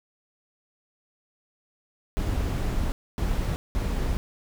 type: noise bursts at uneven times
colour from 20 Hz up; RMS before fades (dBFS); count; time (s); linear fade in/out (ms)
brown; -26; 3; 2.17-2.92 / 3.18-3.56 / 3.75-4.17; 0
effects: none